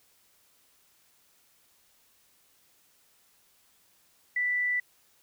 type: tone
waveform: sine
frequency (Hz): 1975.5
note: B6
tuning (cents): 0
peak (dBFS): -25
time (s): 4.36-4.8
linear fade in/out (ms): 5
effects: white hiss -65 dBFS RMS until 5.22 s